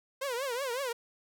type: tone with vibrato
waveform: sawtooth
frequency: 513 Hz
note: C5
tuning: 34 cents flat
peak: -28 dBFS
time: 0.21-0.93 s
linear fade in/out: 10 ms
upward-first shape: triangle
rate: 5.4 Hz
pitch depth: 200 cents each way
effects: none